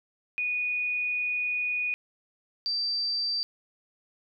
sine tone pair in turn, 2468 / 4671 Hz, D#7 / D8, -15 / -10 cents, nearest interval major seventh, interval 1105 cents, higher second, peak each -26 dBFS, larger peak neither, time 0.38-1.94 / 2.66-3.43 s, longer first, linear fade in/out 0 ms, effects none

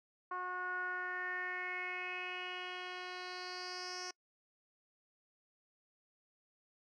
10% pulse tone with low-pass filter sweep, 363.5 Hz, F#4, 31 cents flat, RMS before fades -42 dBFS, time 0.31-4.11 s, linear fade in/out 5 ms, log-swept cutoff 1200 to 5700 Hz, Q 5.6, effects noise-tail reverb RT60 0.1 s tail -25 dB re dry

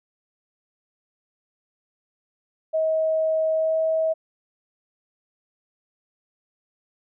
sine tone with pitch glide, 636 to 641.2 Hz, D#5 to E5, +38 to -48 cents, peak -19 dBFS, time 2.73-4.14 s, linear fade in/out 20 ms, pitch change +14 cents, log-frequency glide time 3.53-3.78 s, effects none

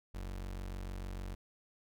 35% pulse tone, 46.64 Hz, F#1, 15 cents sharp, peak -38 dBFS, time 0.14-1.35 s, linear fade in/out 10 ms, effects none

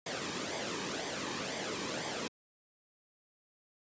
pink noise with flanger, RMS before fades -37 dBFS, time 0.06-2.28 s, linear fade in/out 5 ms, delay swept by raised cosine 0.72 to 1.47 ms, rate 2 Hz, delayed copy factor -0.55, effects high-pass 150 Hz 12 dB/octave + resampled to 16000 Hz

